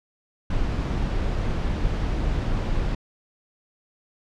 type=noise; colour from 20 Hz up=brown; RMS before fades=-24 dBFS; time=0.5-2.95 s; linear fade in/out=5 ms; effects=low-pass 5000 Hz 12 dB/octave